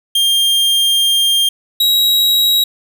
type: tone pair in turn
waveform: 45% pulse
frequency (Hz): 3200 / 3839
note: G7 / B7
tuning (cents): +35 / -50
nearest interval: minor third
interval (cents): 315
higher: second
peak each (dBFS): -10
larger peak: neither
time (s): 0.15-1.49 / 1.8-2.64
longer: first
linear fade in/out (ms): 5
effects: none